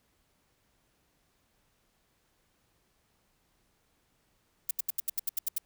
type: noise bursts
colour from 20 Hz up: violet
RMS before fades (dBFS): -29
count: 10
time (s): 4.69-5.583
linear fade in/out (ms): 5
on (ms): 20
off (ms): 77
effects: pink hiss -72 dBFS RMS until 5.65 s